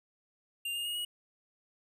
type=tone with pitch steps; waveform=square; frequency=2794 / 2830 / 2866 / 2903 Hz; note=F7 / F7 / F7 / F#7; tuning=0 / +22 / +44 / -34 cents; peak=-34 dBFS; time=0.65-1.05 s; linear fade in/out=5 ms; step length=100 ms; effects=none